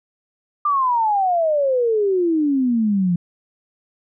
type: exponential sweep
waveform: sine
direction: down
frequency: 1201 to 170 Hz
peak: -15 dBFS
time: 0.65-3.16 s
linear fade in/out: 5 ms
effects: none